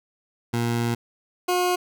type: tone pair in turn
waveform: 20% pulse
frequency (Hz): 117.9 / 359.5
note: A#2 / F#4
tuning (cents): +20 / -50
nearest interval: octave + perfect fifth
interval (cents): 1930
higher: second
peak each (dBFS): -17 / -15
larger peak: second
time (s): 0.53-0.95 / 1.48-1.76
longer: first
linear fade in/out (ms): 10
effects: none